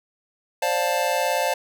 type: chord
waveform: square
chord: D minor seventh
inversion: third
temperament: just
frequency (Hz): 528.6 / 587.3 / 704.8 / 881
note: C5 / D5 / F5 / A5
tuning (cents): +18 / 0 / +16 / +2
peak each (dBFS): -27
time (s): 0.62-1.54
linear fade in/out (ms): 5
effects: none